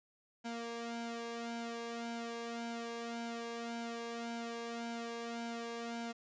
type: tone with flanger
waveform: sawtooth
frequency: 233.1 Hz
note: A#3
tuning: in tune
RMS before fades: -42 dBFS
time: 0.44-6.13 s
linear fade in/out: 20 ms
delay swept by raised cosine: 1.3 to 1.83 ms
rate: 1.8 Hz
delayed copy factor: +0.8
effects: resampled to 16000 Hz + 11-bit